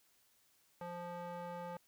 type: tone with band-pass filter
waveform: square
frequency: 174.61 Hz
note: F3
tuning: in tune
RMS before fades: -45 dBFS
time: 0.81-1.77 s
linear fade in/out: 2 ms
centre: 770 Hz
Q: 1.6
effects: white hiss -72 dBFS RMS until 1.87 s